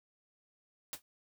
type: noise with exponential decay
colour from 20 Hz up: white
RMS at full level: -36 dBFS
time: 0.93-1.02 s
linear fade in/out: 1 ms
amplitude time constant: 18 ms
effects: none